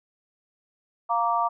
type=chord; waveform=sine; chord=Bb major; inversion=second; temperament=just; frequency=699.2 / 932.3 / 1165.4 Hz; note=F5 / Bb5 / D6; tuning=+2 / 0 / -14 cents; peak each=-26 / -25 / -25 dBFS; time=1.09-1.49 s; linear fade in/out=20 ms; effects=none